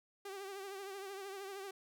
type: tone with vibrato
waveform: sawtooth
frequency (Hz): 392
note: G4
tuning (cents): 0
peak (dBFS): -40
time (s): 0.25-1.71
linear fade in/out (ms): 5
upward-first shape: triangle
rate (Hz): 13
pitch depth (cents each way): 70
effects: none